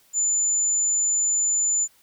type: tone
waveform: sine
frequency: 7040 Hz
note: A8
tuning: in tune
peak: -19 dBFS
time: 0.13-1.88 s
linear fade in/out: 50 ms
effects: white hiss -59 dBFS RMS until 2.02 s